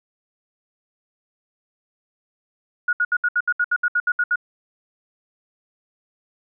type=tone bursts; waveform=sine; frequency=1448 Hz; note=F#6; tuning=38 cents flat; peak=-16 dBFS; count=13; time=2.88-4.358 s; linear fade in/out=5 ms; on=50 ms; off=69 ms; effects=none